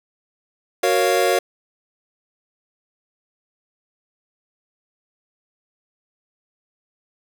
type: chord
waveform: square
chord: Gb major seventh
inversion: none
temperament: equal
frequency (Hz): 370 / 466.2 / 554.4 / 698.5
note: Gb4 / Bb4 / Db5 / F5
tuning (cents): 0 / 0 / 0 / 0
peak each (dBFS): -22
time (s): 0.83-1.39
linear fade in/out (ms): 5
effects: none